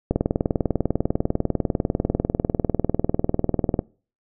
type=click train; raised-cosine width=2 ms; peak=-6 dBFS; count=75; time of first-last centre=0.11-3.792 s; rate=20.1 Hz; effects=noise-tail reverb RT60 0.4 s tail -24 dB re dry